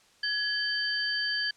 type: tone cluster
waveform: sine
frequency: 1679 / 3100 / 4634 Hz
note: G#6 / G7 / D8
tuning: +18 / -20 / -24 cents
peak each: -30 / -35 / -30 dBFS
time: 0.23-1.51 s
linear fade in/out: 5 ms
effects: white hiss -61 dBFS RMS until 1.56 s + low-pass 7000 Hz 12 dB/octave